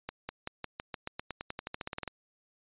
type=accelerating click train; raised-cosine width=0.3 ms; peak=-20 dBFS; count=20; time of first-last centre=0.09-2.077 s; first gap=200 ms; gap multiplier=0.92; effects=resampled to 8000 Hz